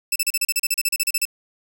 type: tone bursts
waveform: 10% pulse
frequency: 2637 Hz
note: E7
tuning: in tune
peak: -9 dBFS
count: 16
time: 0.12-1.253 s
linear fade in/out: 5 ms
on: 38 ms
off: 35 ms
effects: none